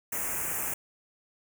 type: band-stop noise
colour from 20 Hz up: white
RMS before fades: -32 dBFS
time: 0.12-0.74 s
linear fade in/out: 5 ms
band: 2600 to 6400 Hz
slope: 48 dB/octave
effects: none